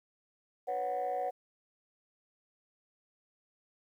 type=chord; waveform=sine; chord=B suspended second; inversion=none; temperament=equal; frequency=493.9 / 554.4 / 740 Hz; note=B4 / C#5 / F#5; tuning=0 / 0 / 0 cents; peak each=-37 / -36 / -32 dBFS; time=0.67-1.31 s; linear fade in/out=20 ms; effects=tanh soft clip ceiling -27 dBFS + 11-bit